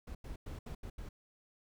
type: noise bursts at uneven times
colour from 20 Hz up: brown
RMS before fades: -44 dBFS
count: 6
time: 0.07-0.15 / 0.24-0.36 / 0.46-0.59 / 0.66-0.75 / 0.83-0.9 / 0.98-1.09 s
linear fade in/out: 5 ms
effects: none